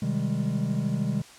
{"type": "chord", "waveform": "triangle", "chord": "Ab major seventh", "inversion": "first", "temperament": "just", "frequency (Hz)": [129.78, 155.74, 194.67, 207.7], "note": ["C3", "Eb3", "G3", "Ab3"], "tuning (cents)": [-14, 2, -12, 0], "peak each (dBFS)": -28, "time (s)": [0.02, 1.22], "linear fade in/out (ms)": 5, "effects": ["white hiss -49 dBFS RMS until 1.38 s", "low-pass 8000 Hz 12 dB/octave"]}